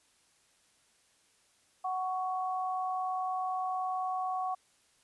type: tone pair together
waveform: sine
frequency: 743.5 / 1114 Hz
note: F#5 / C#6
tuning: +8 / +8 cents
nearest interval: perfect fifth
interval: 700 cents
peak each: -32 / -36 dBFS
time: 1.84-4.55 s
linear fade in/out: 10 ms
effects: white hiss -68 dBFS RMS until 5.03 s + resampled to 24000 Hz